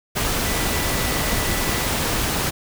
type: tone in noise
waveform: sine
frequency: 1975.5 Hz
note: B6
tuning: in tune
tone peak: -32 dBFS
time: 0.44-1.87 s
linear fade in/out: 20 ms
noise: pink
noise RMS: -22 dBFS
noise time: 0.15-2.51 s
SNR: -13 dB
effects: none